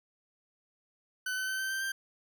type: tone with pitch steps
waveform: 40% pulse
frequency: 1509 / 1522.1 / 1535.4 / 1548.7 / 1562.2 / 1575.8 Hz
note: F#6 / F#6 / G6 / G6 / G6 / G6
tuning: +34 / +49 / -36 / -21 / -6 / +9 cents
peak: -31 dBFS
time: 1.26-1.92 s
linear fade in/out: 5 ms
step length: 110 ms
effects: none